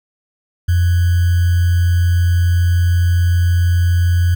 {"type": "tone with sample-and-hold", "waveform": "sine", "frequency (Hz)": 87.31, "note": "F2", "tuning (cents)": 0, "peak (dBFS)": -10, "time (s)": [0.68, 4.35], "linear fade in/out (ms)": 10, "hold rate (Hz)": 1575, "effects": []}